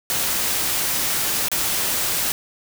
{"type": "noise with dropouts", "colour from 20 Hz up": "white", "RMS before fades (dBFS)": -22, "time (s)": [0.1, 2.32], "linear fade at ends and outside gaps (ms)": 0, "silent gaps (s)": [1.484, 1.516], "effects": []}